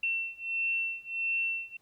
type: beating tone pair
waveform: sine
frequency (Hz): 2700 / 2701.5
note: E7 / E7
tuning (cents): +41 / +42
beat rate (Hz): 1.5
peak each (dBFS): -33 / -32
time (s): 0.03-1.77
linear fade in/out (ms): 5
effects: pink hiss -71 dBFS RMS until 1.81 s